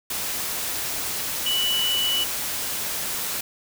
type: tone in noise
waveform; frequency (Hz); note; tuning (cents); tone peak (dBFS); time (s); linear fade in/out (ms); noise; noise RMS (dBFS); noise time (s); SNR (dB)
sine; 2960; F#7; 0; -21; 1.46-2.24; 5; white; -28; 0.1-3.41; +4
effects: none